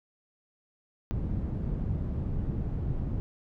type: low-pass noise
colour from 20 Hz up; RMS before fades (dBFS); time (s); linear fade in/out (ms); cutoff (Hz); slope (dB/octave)
white; -31; 1.11-3.2; 0; 130; 12
effects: none